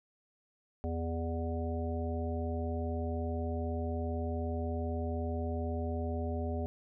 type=harmonic tone with a mistuned harmonic; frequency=82 Hz; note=E2; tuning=9 cents flat; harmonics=1 / 3 / 5 / 7 / 9; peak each=-34 / -39 / -41 / -42 / -44 dBFS; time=0.84-6.66 s; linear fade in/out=0 ms; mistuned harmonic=7; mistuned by=+55 cents; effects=none